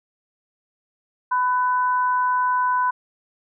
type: tone pair together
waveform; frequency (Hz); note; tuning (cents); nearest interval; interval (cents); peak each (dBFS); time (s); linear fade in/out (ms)
sine; 1000 / 1498.3; B5 / F#6; +21 / +21; perfect fifth; 700; -18 / -26; 1.31-2.91; 10
effects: none